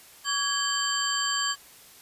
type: tone cluster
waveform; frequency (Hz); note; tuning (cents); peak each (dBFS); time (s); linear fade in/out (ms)
sine; 1135 / 1656 / 3119 / 4623 / 7510; C#6 / G#6 / G7 / D8 / A#8; +41 / -5 / -9 / -28 / +12; -31; 0.24-1.56; 50
effects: white hiss -51 dBFS RMS until 2.01 s + resampled to 32000 Hz